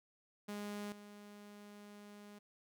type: tone with level steps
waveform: sawtooth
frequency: 206.1 Hz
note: G#3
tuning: 13 cents flat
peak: -38 / -49 dBFS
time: 0.48-2.39 s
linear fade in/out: 10 ms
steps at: 0.92 s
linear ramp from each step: 2 ms
effects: none